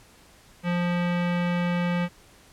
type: tone with low-pass filter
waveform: square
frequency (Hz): 175.3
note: F3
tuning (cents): +7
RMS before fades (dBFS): -25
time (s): 0.63-2.09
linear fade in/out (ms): 50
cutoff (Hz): 2500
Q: 1.8
effects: pink hiss -54 dBFS RMS until 2.52 s + low-pass 12000 Hz 12 dB/octave